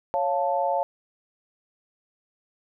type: chord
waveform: sine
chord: Db augmented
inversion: none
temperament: equal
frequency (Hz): 554.4 / 698.5 / 880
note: Db5 / F5 / A5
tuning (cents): 0 / 0 / 0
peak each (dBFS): -26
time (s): 0.14-0.83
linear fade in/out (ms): 0
effects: none